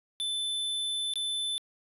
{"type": "tone with dropouts", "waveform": "square", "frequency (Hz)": 3520, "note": "A7", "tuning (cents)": 0, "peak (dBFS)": -30, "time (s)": [0.2, 1.58], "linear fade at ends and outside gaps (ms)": 0, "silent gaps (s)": [1.137, 1.157], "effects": ["resampled to 32000 Hz"]}